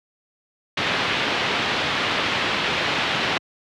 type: low-pass noise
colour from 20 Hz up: white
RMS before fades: -23 dBFS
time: 0.77-3.38 s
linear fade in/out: 5 ms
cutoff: 3500 Hz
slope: 24 dB/octave
effects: high-pass 100 Hz 12 dB/octave